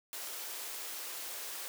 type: high-pass noise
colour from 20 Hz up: white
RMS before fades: -42 dBFS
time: 0.13-1.68 s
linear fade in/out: 0 ms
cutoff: 330 Hz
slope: 24 dB/octave
effects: none